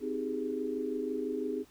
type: chord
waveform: sine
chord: Ab major seventh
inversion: first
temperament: just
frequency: 259.6 / 311.5 / 389.3 / 415.3 Hz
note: C4 / Eb4 / G4 / Ab4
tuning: -13 / +2 / -12 / 0 cents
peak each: -37 / -38 / -39 / -35 dBFS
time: 0-1.65 s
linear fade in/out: 50 ms
effects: pink hiss -62 dBFS RMS until 1.7 s